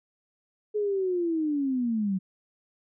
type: linear sweep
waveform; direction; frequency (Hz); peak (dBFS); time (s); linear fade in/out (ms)
sine; down; 426.4 to 183.2; -24; 0.74-2.19; 20
effects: none